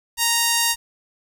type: tone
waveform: 5% pulse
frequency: 932.3 Hz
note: A#5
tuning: in tune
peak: -5 dBFS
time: 0.17-0.76 s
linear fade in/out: 50 ms
effects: 7-bit